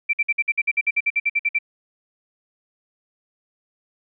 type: tone bursts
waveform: sine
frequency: 2343 Hz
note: D7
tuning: 5 cents flat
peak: -16 dBFS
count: 16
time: 0.09-1.588 s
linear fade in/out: 10 ms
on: 43 ms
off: 54 ms
effects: none